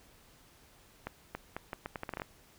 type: accelerating click train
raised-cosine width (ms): 0.5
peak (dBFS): -22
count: 12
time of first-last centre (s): 1.07-2.219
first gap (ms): 280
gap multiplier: 0.77
effects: pink hiss -61 dBFS RMS until 2.58 s